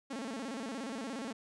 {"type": "tone with vibrato", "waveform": "sawtooth", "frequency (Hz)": 246.9, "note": "B3", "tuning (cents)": 0, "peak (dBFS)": -34, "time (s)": [0.1, 1.33], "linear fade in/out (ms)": 10, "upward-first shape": "square", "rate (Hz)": 17, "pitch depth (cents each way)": 180, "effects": ["resampled to 22050 Hz"]}